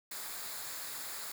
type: noise with comb filter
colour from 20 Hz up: white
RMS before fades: -42 dBFS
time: 0.11-1.32 s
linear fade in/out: 5 ms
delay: 0.34 ms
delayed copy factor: -0.55
effects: none